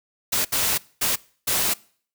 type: noise bursts at uneven times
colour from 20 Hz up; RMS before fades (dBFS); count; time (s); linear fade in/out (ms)
white; -22; 4; 0.32-0.45 / 0.52-0.78 / 1.01-1.16 / 1.47-1.74; 10
effects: noise-tail reverb RT60 0.5 s tail -23 dB re dry